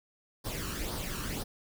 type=noise with flanger; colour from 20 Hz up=pink; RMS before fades=-36 dBFS; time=0.44-1.44 s; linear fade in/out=20 ms; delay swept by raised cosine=0.2 to 0.73 ms; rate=2 Hz; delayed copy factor=+0.6; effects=none